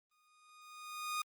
sawtooth tone with exponential growth, 1232 Hz, D#6, 17 cents flat, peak -30 dBFS, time 0.11-1.22 s, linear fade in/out 5 ms, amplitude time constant 240 ms, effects Opus 32 kbps

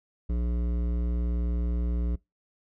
sine tone with hard clipping, 59.3 Hz, A#1, 30 cents sharp, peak -27 dBFS, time 0.29-2.16 s, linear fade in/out 10 ms, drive 13 dB, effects noise-tail reverb RT60 0.2 s tail -24 dB re dry

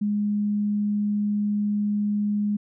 sine tone, 207.1 Hz, G#3, 5 cents flat, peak -21 dBFS, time 0.01-2.57 s, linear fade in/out 10 ms, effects none

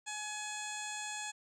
15% pulse tone with low-pass filter, 845 Hz, G#5, 30 cents sharp, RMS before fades -41 dBFS, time 0.06-1.32 s, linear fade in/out 20 ms, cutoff 7000 Hz, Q 5.9, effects none

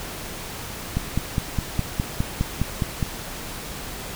click train, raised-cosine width 5 ms, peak -9 dBFS, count 11, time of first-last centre 0.97-3.028 s, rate 4.86 Hz, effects pink hiss -34 dBFS RMS until 4.15 s

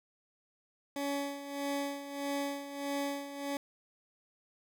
20% pulse tone with tremolo, 281.8 Hz, C#4, 29 cents sharp, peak -27 dBFS, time 0.96-3.57 s, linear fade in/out 2 ms, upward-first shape sine, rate 1.6 Hz, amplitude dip 70%, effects none

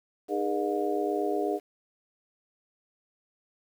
harmonic tone with a mistuned harmonic, 102.4 Hz, G#2, 24 cents flat, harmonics 3 / 4 / 5 / 6 / 7, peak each -32 / -29 / -35 / -35 / -33 dBFS, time 0.28-1.6 s, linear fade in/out 50 ms, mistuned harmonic 5, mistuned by -120 cents, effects 9-bit

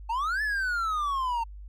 triangle exponential two-way sweep, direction up then down, 870 to 1760 to 904 Hz, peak -24 dBFS, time 0.09-1.44 s, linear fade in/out 10 ms, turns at 0.42 s, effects added 50 Hz sine -40 dBFS peak until 1.68 s

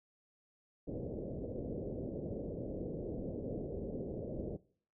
white low-pass noise, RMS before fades -41 dBFS, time 0.87-4.57 s, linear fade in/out 10 ms, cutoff 550 Hz, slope 48 dB/octave, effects noise-tail reverb RT60 0.5 s tail -20 dB re dry

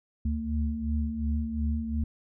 sine tone cluster, 72.7 / 75.5 / 225.8 Hz, D2 / D2 / A3, -17 / +48 / +45 cents, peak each -30 / -32 / -31 dBFS, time 0.25-2.04 s, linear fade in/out 5 ms, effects none

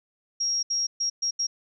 sine tone bursts at uneven times, 5600 Hz, F8, 4 cents sharp, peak -23 dBFS, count 5, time 0.4-0.63 / 0.7-0.87 / 1-1.1 / 1.22-1.31 / 1.39-1.47 s, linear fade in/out 10 ms, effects none

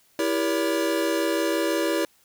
square chord, E diminished seventh, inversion none, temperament just, 329.6 / 395.6 / 474.7 / 569.6 Hz, E4 / G4 / Bb4 / Db5, 0 / +16 / +31 / +47 cents, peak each -26 / -30 / -31 / -28 dBFS, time 0.19-2.05 s, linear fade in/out 2 ms, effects white hiss -61 dBFS RMS until 2.24 s

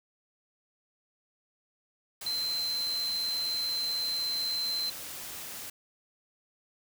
sine tone in noise, 4092 Hz, C8, 39 cents flat, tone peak -29 dBFS, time 2.26-4.9 s, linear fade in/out 5 ms, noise white, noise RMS -41 dBFS, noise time 2.21-5.7 s, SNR +9 dB, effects none

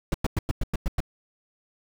brown noise bursts, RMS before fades -23 dBFS, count 8, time 0.12-1.004 s, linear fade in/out 2 ms, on 23 ms, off 100 ms, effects none

